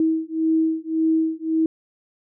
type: beating tone pair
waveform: sine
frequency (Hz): 320 / 321.8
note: D#4 / E4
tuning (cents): +49 / -42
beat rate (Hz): 1.8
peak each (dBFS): -21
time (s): 0-1.66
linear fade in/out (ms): 2
effects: none